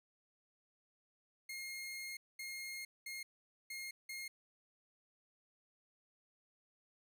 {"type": "tone bursts at uneven times", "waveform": "sawtooth", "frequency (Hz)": 2139, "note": "C7", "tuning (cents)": 38, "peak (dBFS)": -40, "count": 5, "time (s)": [[1.49, 2.17], [2.39, 2.85], [3.06, 3.23], [3.7, 3.91], [4.09, 4.28]], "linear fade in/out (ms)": 5, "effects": []}